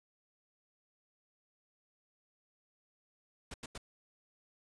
pink noise bursts, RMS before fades -44 dBFS, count 3, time 3.51-3.779 s, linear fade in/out 5 ms, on 31 ms, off 88 ms, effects resampled to 22050 Hz

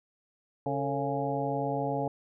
harmonic tone with a mistuned harmonic, 138.59 Hz, C#3, in tune, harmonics 1 / 2 / 3 / 4 / 5 / 6, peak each -35 / -35 / -35 / -35 / -35 / -35 dBFS, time 0.66-2.08 s, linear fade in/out 2 ms, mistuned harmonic 3, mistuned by +110 cents, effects none

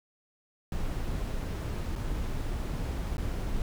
brown noise with dropouts, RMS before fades -32 dBFS, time 0.72-3.62 s, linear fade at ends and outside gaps 1 ms, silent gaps 1.954-1.959 / 3.17-3.18 s, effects none

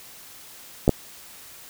clicks, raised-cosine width 2 ms, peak -3 dBFS, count 2, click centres 0.879 / 0.893 s, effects white hiss -45 dBFS RMS until 1.69 s

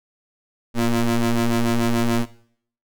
35% pulse ring-modulated tone, 116.54 Hz, A#2, in tune, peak -12 dBFS, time 0.74-2.26 s, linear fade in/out 50 ms, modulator 120 Hz, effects noise-tail reverb RT60 0.6 s tail -17 dB re dry

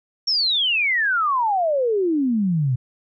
sine exponential sweep, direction down, 5588 to 120.2 Hz, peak -17 dBFS, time 0.27-2.76 s, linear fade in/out 10 ms, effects none

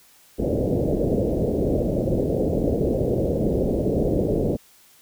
white low-pass noise, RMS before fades -22 dBFS, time 0.38-4.57 s, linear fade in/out 20 ms, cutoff 570 Hz, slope 48 dB/octave, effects white hiss -54 dBFS RMS until 5.01 s

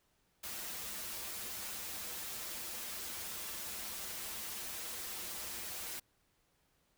white noise with comb filter, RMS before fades -43 dBFS, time 0.43-6 s, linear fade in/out 10 ms, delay 7.2 ms, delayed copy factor -0.8, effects pink hiss -75 dBFS RMS until 6.97 s

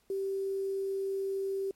sine tone with quantisation, 389.3 Hz, G4, 12 cents flat, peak -30 dBFS, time 0.1-1.71 s, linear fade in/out 2 ms, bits 9, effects pink hiss -70 dBFS RMS until 1.75 s + MP3 64 kbps

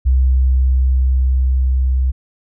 sine tone with level ramp, 64.6 Hz, C2, 21 cents flat, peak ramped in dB -9 to -12 dBFS, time 0.05-2.12 s, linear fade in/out 20 ms, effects none

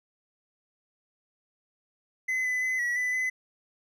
triangle tone with pitch steps, 2034 / 2006 / 2027 / 1931 / 1996 / 2021 Hz, C7 / B6 / B6 / B6 / B6 / B6, -50 / +26 / +45 / -39 / +18 / +39 cents, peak -24 dBFS, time 2.28-3.3 s, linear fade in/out 10 ms, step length 170 ms, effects none

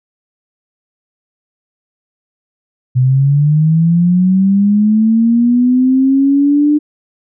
sine linear sweep, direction up, 124.9 to 300 Hz, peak -7 dBFS, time 2.95-6.79 s, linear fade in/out 20 ms, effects none

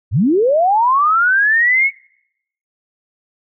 sine linear sweep, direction up, 76.2 to 2232 Hz, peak -10 dBFS, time 0.11-1.91 s, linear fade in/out 50 ms, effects noise-tail reverb RT60 0.8 s tail -26 dB re dry

